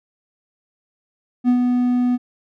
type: tone with ADSR envelope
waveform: triangle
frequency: 246.9 Hz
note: B3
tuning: in tune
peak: -9 dBFS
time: 1.44-2.18 s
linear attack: 45 ms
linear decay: 86 ms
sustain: -4 dB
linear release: 34 ms
effects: none